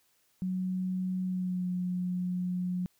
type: tone with pitch glide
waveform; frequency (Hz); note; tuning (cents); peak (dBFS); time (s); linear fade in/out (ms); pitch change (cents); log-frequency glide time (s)
sine; 185 to 180.46; F#3 to F#3; 0 to -43; -29; 0.42-2.86; 0; -43; 1.24-1.69
effects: white hiss -70 dBFS RMS until 2.99 s